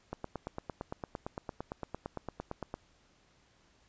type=click train; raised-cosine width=1 ms; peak=-23 dBFS; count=24; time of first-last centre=0.13-2.741 s; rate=8.81 Hz; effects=pink hiss -67 dBFS RMS until 3.88 s + resampled to 16000 Hz